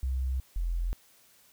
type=tone pair in turn; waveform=sine; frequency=64.9 / 42.72 Hz; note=C2 / F1; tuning=-13 / -37 cents; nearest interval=perfect fifth; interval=724 cents; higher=first; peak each=-27 dBFS; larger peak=neither; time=0.03-0.4 / 0.56-0.93 s; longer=neither; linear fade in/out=0 ms; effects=white hiss -61 dBFS RMS until 1.52 s